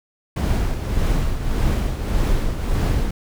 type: noise with tremolo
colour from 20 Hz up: brown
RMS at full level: -17 dBFS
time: 0.36-3.11 s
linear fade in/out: 5 ms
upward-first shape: triangle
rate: 1.7 Hz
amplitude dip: 60%
effects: none